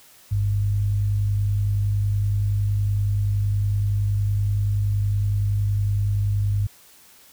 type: tone pair together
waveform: sine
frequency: 51.22 / 101.9 Hz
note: G#1 / G#2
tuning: -23 / -32 cents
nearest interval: octave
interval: 1191 cents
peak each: -28 / -19 dBFS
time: 0.31-6.67 s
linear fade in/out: 10 ms
effects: white hiss -51 dBFS RMS until 7.32 s